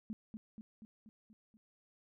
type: tone with echo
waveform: sine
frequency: 217.9 Hz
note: A3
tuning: 17 cents flat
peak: -38 dBFS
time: 0.1-0.13 s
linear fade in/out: 0 ms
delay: 240 ms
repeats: 6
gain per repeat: -4 dB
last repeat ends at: 1.57 s
effects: none